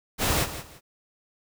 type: noise with echo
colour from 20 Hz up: pink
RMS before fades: -24 dBFS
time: 0.18-0.47 s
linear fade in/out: 50 ms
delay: 170 ms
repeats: 2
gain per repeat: -12 dB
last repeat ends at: 0.81 s
effects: none